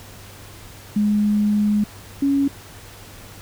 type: tone pair in turn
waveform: sine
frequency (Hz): 208.6 / 278.4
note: G#3 / C#4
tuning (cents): +8 / +8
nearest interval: perfect fourth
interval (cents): 500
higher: second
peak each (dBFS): -15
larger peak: neither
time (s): 0.96-1.84 / 2.22-2.48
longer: first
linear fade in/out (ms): 5
effects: added 99 Hz sine -44 dBFS peak until 3.41 s + pink hiss -42 dBFS RMS until 3.41 s